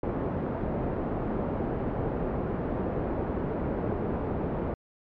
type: low-pass noise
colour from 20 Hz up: white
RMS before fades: -30 dBFS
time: 0.03-4.74 s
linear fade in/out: 2 ms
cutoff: 460 Hz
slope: 12 dB/octave
effects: low-pass 2000 Hz 12 dB/octave + MP3 96 kbps